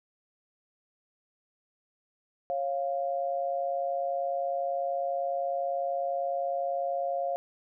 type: tone pair together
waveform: sine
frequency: 548.5 / 698.5 Hz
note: C#5 / F5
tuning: -18 / 0 cents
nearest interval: major third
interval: 418 cents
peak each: -31 / -30 dBFS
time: 2.5-7.36 s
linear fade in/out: 0 ms
effects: none